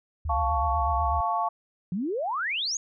sine tone with vibrato, 70.7 Hz, C#2, 35 cents sharp, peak -27 dBFS, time 0.25-1.21 s, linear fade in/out 5 ms, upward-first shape sine, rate 8.1 Hz, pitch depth 190 cents each way
sine chord, F augmented, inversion none, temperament equal with one note detuned, 698.5 / 880 / 1115.2 Hz, F5 / A5 / C#6, 0 / 0 / +10 cents, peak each -28 dBFS, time 0.29-1.49 s, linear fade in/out 10 ms
sine exponential sweep, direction up, 166.5 to 6840 Hz, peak -26 dBFS, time 1.92-2.77 s, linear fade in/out 2 ms
effects none

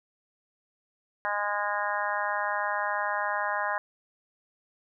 harmonic tone, 205.7 Hz, G#3, 16 cents flat, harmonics 3 / 4 / 5 / 6 / 7 / 8 / 9, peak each -35 / -33 / -32 / -38 / -36 / -33 / -37 dBFS, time 1.25-3.78 s, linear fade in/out 0 ms, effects none

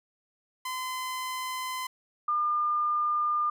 sawtooth / sine tone pair in turn, 1025 / 1205.2 Hz, C6 / D6, -36 / +44 cents, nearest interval minor third, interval 280 cents, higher second, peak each -28 / -24 dBFS, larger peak second, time 0.65-1.87 / 2.28-3.5 s, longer neither, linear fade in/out 5 ms, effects none

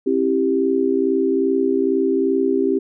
sine chord, C major, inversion none, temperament equal with one note detuned, 268.4 / 329.6 / 392 Hz, C4 / E4 / G4, +44 / 0 / 0 cents, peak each -20 / -22 / -18 dBFS, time 0.06-2.79 s, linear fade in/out 10 ms, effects none

